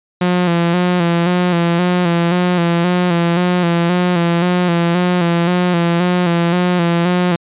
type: tone with vibrato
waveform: sawtooth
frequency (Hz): 174.61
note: F3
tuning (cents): 0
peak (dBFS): -8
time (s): 0.21-7.36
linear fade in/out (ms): 5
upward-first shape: square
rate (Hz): 1.9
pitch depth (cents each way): 44
effects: resampled to 8000 Hz